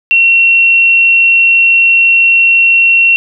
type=tone; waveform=sine; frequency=2726 Hz; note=F7; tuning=43 cents flat; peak=-4 dBFS; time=0.11-3.16 s; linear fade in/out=0 ms; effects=none